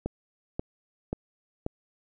click train, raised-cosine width 2 ms, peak -16 dBFS, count 4, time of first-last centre 0.06-1.664 s, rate 1.87 Hz, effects none

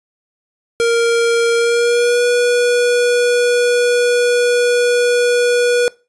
square tone with pitch glide, 466.2 to 485.4 Hz, A#4 to B4, 0 to -30 cents, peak -12 dBFS, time 0.8-5.88 s, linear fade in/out 0 ms, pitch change +70 cents, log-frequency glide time 1.56-2.24 s, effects noise-tail reverb RT60 0.3 s tail -22 dB re dry + resampled to 24000 Hz

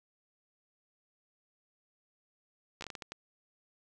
slowing click train, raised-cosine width 0.2 ms, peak -24 dBFS, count 8, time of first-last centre 2.81-3.12 s, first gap 13 ms, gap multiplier 1.4, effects none

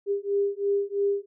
sine beating tone pair, 400 / 403 Hz, G4 / G4, +35 / +48 cents, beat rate 3 Hz, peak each -26 dBFS, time 0.06-1.26 s, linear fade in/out 50 ms, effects none

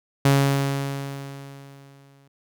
sawtooth tone with exponential decay, 138.59 Hz, C#3, in tune, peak -10 dBFS, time 0.25-2.28 s, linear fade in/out 5 ms, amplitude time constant 440 ms, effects none

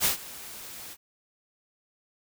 white noise with ADSR envelope, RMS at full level -22 dBFS, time 0-0.97 s, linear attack 48 ms, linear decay 120 ms, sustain -20 dB, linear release 53 ms, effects none

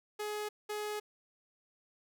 sawtooth tone bursts at uneven times, 420.5 Hz, G#4, 22 cents sharp, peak -32 dBFS, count 2, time 0.19-0.49 / 0.69-1 s, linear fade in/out 10 ms, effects none

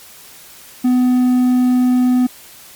triangle tone, 250.5 Hz, B3, 25 cents sharp, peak -8 dBFS, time 0.84-2.27 s, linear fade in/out 10 ms, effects white hiss -40 dBFS RMS until 2.75 s + MP3 96 kbps

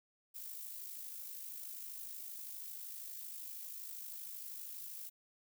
violet noise with amplitude modulation, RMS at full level -45 dBFS, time 0.34-5.1 s, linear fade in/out 20 ms, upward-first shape sine, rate 52.7 Hz, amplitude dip 45%, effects none

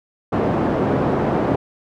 pink band-pass noise, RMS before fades -19 dBFS, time 0.32-1.56 s, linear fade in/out 10 ms, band 150 to 790 Hz, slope 12 dB/octave, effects none

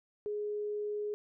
sine tone, 417.3 Hz, G#4, 8 cents sharp, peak -33 dBFS, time 0.26-1.14 s, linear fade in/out 0 ms, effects none

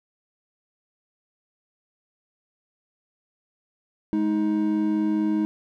triangle tone pair together, 210.1 / 314.8 Hz, G#3 / D#4, +20 / +20 cents, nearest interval perfect fifth, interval 700 cents, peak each -23 / -20 dBFS, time 4.13-5.45 s, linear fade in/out 0 ms, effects none

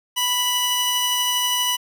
sawtooth tone pair together, 987.8 / 2951 Hz, B5 / F#7, 0 / -5 cents, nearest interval octave + perfect fifth, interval 1895 cents, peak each -21 / -17 dBFS, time 0.16-1.77 s, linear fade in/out 20 ms, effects none

